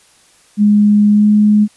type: tone with pitch glide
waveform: sine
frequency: 207.7 to 209.9 Hz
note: G#3 to G#3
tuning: 0 to +19 cents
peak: -6 dBFS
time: 0.57-1.68 s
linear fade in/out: 50 ms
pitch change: +19 cents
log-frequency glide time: 1.11-1.26 s
effects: white hiss -49 dBFS RMS until 1.76 s + resampled to 24000 Hz